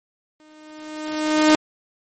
sawtooth tone with exponential growth, 307.7 Hz, D#4, 19 cents flat, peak -6 dBFS, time 0.4-1.55 s, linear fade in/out 1 ms, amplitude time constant 250 ms, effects MP3 32 kbps

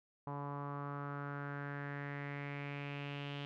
sawtooth tone with low-pass filter sweep, 142.7 Hz, D3, 49 cents flat, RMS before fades -43 dBFS, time 0.27-3.45 s, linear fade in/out 0 ms, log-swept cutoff 970 to 3100 Hz, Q 4.4, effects none

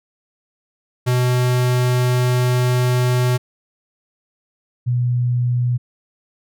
square / sine tone pair in turn, 124.8 / 122.66 Hz, B2 / B2, +19 / -11 cents, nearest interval unison, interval 30 cents, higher first, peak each -15 dBFS, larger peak neither, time 1.06-3.38 / 4.86-5.78 s, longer first, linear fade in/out 20 ms, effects none

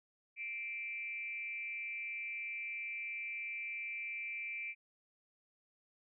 sine tone with frequency modulation, 2345 Hz, D7, 3 cents flat, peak -39 dBFS, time 0.36-4.75 s, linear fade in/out 50 ms, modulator 233 Hz, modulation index 0.55, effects none

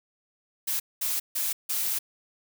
blue noise bursts at uneven times, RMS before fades -28 dBFS, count 4, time 0.67-0.8 / 1.01-1.2 / 1.35-1.53 / 1.69-1.99 s, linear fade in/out 10 ms, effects none

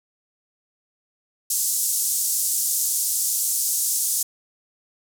pink band-pass noise, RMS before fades -23 dBFS, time 1.5-4.23 s, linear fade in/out 5 ms, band 6500 to 14000 Hz, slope 24 dB/octave, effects none

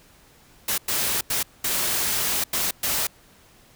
white noise bursts at uneven times, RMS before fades -24 dBFS, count 6, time 0.68-0.78 / 0.88-1.21 / 1.3-1.43 / 1.64-2.44 / 2.53-2.71 / 2.83-3.07 s, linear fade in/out 5 ms, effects pink hiss -54 dBFS RMS until 3.75 s

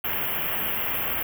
white band-stop noise, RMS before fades -27 dBFS, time 0.04-1.23 s, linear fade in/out 5 ms, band 3200 to 12000 Hz, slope 96 dB/octave, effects none

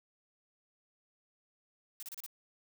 blue noise bursts, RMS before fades -44 dBFS, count 5, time 2-2.263 s, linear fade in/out 0 ms, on 27 ms, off 32 ms, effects none

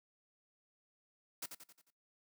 white noise with echo, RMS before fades -42 dBFS, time 1.42-1.46 s, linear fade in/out 5 ms, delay 89 ms, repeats 5, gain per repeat -6 dB, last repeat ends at 1.905 s, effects noise-tail reverb RT60 0.2 s tail -20 dB re dry + high-pass 150 Hz 12 dB/octave

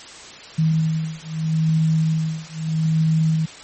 sine beating tone pair, 158.8 / 159.59 Hz, D#3 / D#3, +36 / +44 cents, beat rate 0.79 Hz, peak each -20 dBFS, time 0.58-3.46 s, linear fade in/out 10 ms, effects white hiss -39 dBFS RMS until 3.63 s + MP3 32 kbps

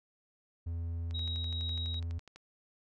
triangle tone, 84 Hz, E2, 33 cents sharp, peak -32 dBFS, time 0.66-2.19 s, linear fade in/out 10 ms
click train, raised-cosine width 0.2 ms, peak -34 dBFS, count 16, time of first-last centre 1.11-2.36 s, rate 12 Hz
sine tone with tremolo, 3815 Hz, A#7, 39 cents sharp, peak -36 dBFS, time 1.14-2 s, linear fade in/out 10 ms, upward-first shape triangle, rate 2.2 Hz, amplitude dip 25%
effects none

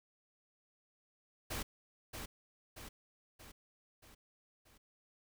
pink noise with echo, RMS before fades -40 dBFS, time 1.5-1.63 s, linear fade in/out 10 ms, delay 630 ms, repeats 5, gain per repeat -5 dB, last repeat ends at 4.78 s, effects none

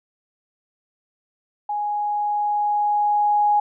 sine tone with level ramp, 830.6 Hz, G#5, in tune, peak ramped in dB -22 to -14 dBFS, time 1.69-3.6 s, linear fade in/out 5 ms, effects none

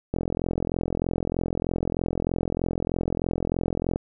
click train, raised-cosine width 2 ms, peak -12 dBFS, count 166, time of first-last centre 0.14-3.959 s, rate 43.2 Hz, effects none

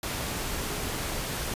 sine tone in noise, 415.3 Hz, G#4, in tune, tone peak -42 dBFS, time 0.59-0.91 s, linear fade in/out 2 ms, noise pink, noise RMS -32 dBFS, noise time 0.03-1.54 s, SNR -13 dB, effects resampled to 32000 Hz

